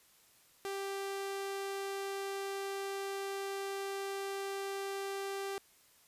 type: tone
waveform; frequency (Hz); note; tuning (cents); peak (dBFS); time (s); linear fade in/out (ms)
sawtooth; 393.1; G4; +5; -33; 0.65-5.58; 0
effects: white hiss -65 dBFS RMS until 6.07 s + resampled to 32000 Hz